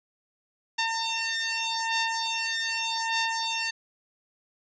10% pulse beating tone pair, 906 / 906.83 Hz, A#5 / A#5, -50 / -48 cents, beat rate 0.83 Hz, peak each -21 dBFS, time 0.78-3.71 s, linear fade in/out 10 ms, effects resampled to 16000 Hz

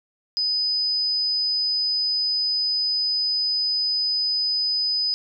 sine tone, 5000 Hz, D#8, 8 cents sharp, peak -20 dBFS, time 0.37-5.14 s, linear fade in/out 0 ms, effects none

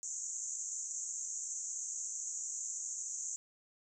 white band-pass noise, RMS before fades -41 dBFS, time 0.03-3.36 s, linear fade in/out 0 ms, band 6300 to 7400 Hz, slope 96 dB/octave, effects none

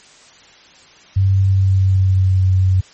sine tone with pitch glide, 96.6 to 93.69 Hz, G2 to F#2, -25 to +22 cents, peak -10 dBFS, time 1.16-2.81 s, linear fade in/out 10 ms, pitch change -53 cents, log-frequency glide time 1.41-2.45 s, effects white hiss -45 dBFS RMS until 2.93 s + MP3 32 kbps

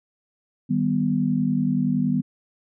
sine chord, Eb augmented, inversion none, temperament equal, 155.56 / 196 / 246.9 Hz, Eb3 / G3 / B3, 0 / 0 / 0 cents, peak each -25 / -24 / -22 dBFS, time 0.69-2.22 s, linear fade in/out 20 ms, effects none

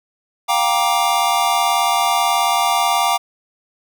square chord, G minor seventh, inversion third, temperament just, 705.6 / 784 / 940.8 / 1176 Hz, F5 / G5 / Bb5 / D6, +18 / 0 / +16 / +2 cents, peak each -21 dBFS, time 0.48-3.18 s, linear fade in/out 20 ms, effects none

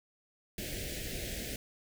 pink band-stop noise, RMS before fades -39 dBFS, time 0.58-1.56 s, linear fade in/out 2 ms, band 660 to 1700 Hz, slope 48 dB/octave, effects none

